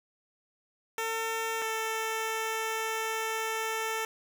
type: tone pair in turn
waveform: 10% pulse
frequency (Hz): 450 / 444.1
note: A4 / A4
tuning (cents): +39 / +16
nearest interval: unison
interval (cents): 23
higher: first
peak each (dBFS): -22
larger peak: neither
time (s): 0.98-1.62 / 1.62-4.05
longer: second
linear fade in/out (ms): 2
effects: none